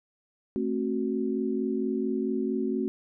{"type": "chord", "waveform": "sine", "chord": "F# diminished", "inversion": "first", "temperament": "just", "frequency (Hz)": [222, 266.4, 370], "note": ["A3", "C4", "F#4"], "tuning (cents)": [16, 31, 0], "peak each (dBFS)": -30, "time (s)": [0.56, 2.88], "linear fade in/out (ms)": 0, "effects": []}